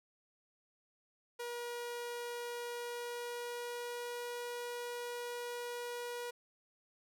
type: tone with pitch glide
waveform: sawtooth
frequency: 479.2 to 482.3 Hz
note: A#4 to B4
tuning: +48 to -41 cents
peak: -36 dBFS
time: 1.39-6.31 s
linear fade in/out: 10 ms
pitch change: +11 cents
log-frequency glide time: 2.68-4.3 s
effects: none